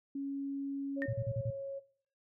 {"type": "tone", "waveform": "sine", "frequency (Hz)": 277.2, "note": "C#4", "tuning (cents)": 0, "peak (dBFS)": -35, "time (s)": [0.15, 1.06], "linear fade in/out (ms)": 5}
{"type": "tone with pitch glide", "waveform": "sine", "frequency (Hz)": [553, 549.2], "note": ["C#5", "C#5"], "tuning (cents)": [-4, -16], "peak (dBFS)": -38, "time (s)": [0.96, 1.8], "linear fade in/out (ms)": 20, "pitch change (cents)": -12, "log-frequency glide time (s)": [1.28, 1.43]}
{"type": "tone with exponential decay", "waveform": "sine", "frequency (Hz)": 1829, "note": "A#6", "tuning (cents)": -33, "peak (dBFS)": -32, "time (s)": [1.02, 1.15], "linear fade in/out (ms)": 0, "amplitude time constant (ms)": 28}
{"type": "tone bursts", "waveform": "sine", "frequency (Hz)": 115.8, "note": "A#2", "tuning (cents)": -11, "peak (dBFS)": -32, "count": 5, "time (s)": [1.08, 1.505], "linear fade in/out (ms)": 5, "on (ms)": 53, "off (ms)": 40}
{"effects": ["noise-tail reverb RT60 0.6 s tail -19 dB re dry"]}